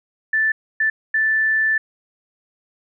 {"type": "tone bursts at uneven times", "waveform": "sine", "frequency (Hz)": 1760, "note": "A6", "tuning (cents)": 0, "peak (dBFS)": -15, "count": 3, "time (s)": [[0.33, 0.52], [0.8, 0.9], [1.14, 1.78]], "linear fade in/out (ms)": 5, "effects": []}